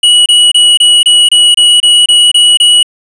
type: tone bursts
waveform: square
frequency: 2926 Hz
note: F#7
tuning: 20 cents flat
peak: -3 dBFS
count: 11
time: 0.03-2.83 s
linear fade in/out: 5 ms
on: 230 ms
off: 27 ms
effects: resampled to 22050 Hz + 7-bit